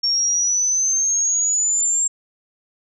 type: exponential sweep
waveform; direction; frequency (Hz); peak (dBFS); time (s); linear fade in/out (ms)
sine; up; 5490 to 7470; -16; 0.03-2.08; 10
effects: none